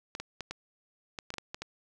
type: clicks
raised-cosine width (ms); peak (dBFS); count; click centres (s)
0.2; -20; 10; 0.151 / 0.2 / 0.407 / 0.51 / 1.188 / 1.304 / 1.34 / 1.383 / 1.545 / 1.62
effects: none